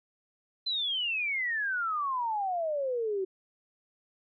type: exponential sweep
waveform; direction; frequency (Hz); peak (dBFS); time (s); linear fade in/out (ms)
sine; down; 4100 to 370; -28; 0.66-3.25; 10
effects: none